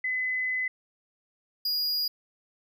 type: tone pair in turn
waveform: sine / square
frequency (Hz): 2020 / 4873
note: B6 / D#8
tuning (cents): +39 / -37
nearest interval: octave + minor third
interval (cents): 1524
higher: second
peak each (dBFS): -26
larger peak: neither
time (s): 0.04-0.68 / 1.65-2.08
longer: first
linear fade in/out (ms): 5
effects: none